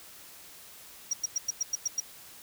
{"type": "tone bursts", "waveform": "triangle", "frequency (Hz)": 5690, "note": "F8", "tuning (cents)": 31, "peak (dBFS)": -24, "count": 8, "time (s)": [1.11, 2.002], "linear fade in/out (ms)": 5, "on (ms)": 24, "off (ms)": 100, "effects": ["white hiss -50 dBFS RMS until 2.42 s"]}